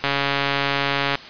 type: click train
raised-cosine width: 0.3 ms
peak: -4 dBFS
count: 157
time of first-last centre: 0.04-1.154 s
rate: 140 Hz
effects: white hiss -38 dBFS RMS until 1.29 s + resampled to 11025 Hz